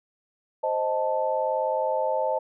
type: chord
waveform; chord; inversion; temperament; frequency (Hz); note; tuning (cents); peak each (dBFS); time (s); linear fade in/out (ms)
sine; A diminished; first; equal; 523.3 / 622.3 / 880; C5 / Eb5 / A5; 0 / 0 / 0; -27; 0.63-2.39; 10
effects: none